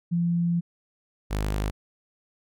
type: tone pair in turn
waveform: sine / sawtooth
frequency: 171.4 / 51.42 Hz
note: F3 / G#1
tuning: -32 / -17 cents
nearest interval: octave + major sixth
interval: 2085 cents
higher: first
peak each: -21 dBFS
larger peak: neither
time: 0.11-0.61 / 1.3-1.71 s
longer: first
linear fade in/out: 20 ms
effects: none